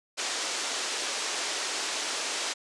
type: band-pass noise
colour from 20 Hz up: white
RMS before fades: -32 dBFS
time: 0.17-2.54 s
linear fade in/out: 20 ms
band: 300 to 7300 Hz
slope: 24 dB/octave
effects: resampled to 24000 Hz